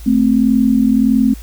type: tone pair together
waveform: sine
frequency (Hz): 220 / 261.6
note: A3 / C4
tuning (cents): 0 / 0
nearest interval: minor third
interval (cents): 300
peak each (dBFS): -12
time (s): 0.06-1.34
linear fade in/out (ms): 10
effects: added 54 Hz sine -29 dBFS peak until 1.42 s + white hiss -42 dBFS RMS until 1.42 s